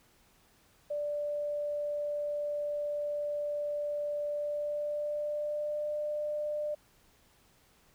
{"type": "tone with pitch glide", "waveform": "sine", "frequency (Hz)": [587.3, 597.2], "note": ["D5", "D5"], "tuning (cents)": [0, 29], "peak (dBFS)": -31, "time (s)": [0.9, 6.75], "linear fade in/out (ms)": 10, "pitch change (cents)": 29, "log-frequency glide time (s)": [4.29, 5.92], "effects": ["pink hiss -65 dBFS RMS until 7.94 s"]}